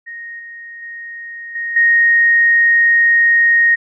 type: tone with level steps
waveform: sine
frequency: 1864.7 Hz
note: A#6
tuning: in tune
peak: -27 / -30 / -27 / -19 / -8 dBFS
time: 0.06-3.76 s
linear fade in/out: 20 ms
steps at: 0.39 / 0.82 / 1.55 / 1.76 s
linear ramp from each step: 5 ms
effects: none